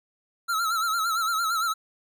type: tone with vibrato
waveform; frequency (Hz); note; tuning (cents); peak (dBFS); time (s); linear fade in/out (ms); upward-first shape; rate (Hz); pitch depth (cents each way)
square; 1334; E6; +20; -24; 0.48-1.74; 20; sine; 8.8; 82
effects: none